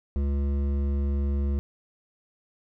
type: tone with hard clipping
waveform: triangle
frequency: 70.1 Hz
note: C#2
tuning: 20 cents sharp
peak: -25 dBFS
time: 0.16-1.59 s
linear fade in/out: 0 ms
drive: 15 dB
effects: none